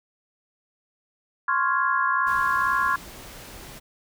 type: chord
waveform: sine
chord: Db major seventh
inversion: third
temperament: equal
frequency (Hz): 1046.5 / 1108.7 / 1396.9 / 1661.2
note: C6 / Db6 / F6 / Ab6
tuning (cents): 0 / 0 / 0 / 0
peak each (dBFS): -24 / -26 / -26 / -26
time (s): 1.48-2.96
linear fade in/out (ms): 5
type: noise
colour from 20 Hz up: pink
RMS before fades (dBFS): -42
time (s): 2.26-3.8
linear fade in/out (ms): 20
effects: none